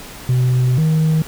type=tone pair in turn; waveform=sine; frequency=126.4 / 157.78 Hz; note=B2 / D#3; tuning=+41 / +24 cents; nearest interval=major third; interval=383 cents; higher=second; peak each=-9 dBFS; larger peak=neither; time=0.29-0.78 / 0.78-1.22 s; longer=first; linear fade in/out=2 ms; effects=tanh soft clip ceiling -11 dBFS + pink hiss -35 dBFS RMS until 1.27 s